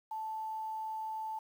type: tone with quantisation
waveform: sine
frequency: 877 Hz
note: A5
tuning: 6 cents flat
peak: -36 dBFS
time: 0.11-1.39 s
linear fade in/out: 5 ms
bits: 10
effects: none